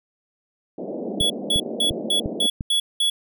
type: band-pass noise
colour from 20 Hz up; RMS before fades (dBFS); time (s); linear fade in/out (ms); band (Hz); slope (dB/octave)
pink; -30; 0.78-2.47; 5; 190 to 660; 48
type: tone bursts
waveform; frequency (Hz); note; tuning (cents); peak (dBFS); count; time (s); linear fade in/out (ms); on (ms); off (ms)
square; 3380; G#7; +30; -18; 7; 1.2-3.1; 5; 100; 200
type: click train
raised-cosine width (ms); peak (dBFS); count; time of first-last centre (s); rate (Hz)
5; -15; 5; 1.21-2.609; 2.86
effects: none